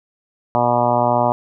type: harmonic tone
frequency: 121 Hz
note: B2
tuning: 35 cents flat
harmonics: 1 / 2 / 3 / 4 / 5 / 6 / 7 / 8 / 9 / 10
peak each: -25 / -24 / -28 / -29 / -19 / -20 / -21 / -21 / -28 / -29 dBFS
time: 0.55-1.32 s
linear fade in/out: 0 ms
effects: none